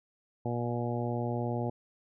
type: harmonic tone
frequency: 119.8 Hz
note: A#2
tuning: 48 cents sharp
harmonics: 1 / 2 / 3 / 4 / 5 / 6 / 7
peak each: -33 / -36 / -38 / -39 / -40 / -41 / -41 dBFS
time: 0.45-1.7 s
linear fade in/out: 5 ms
effects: none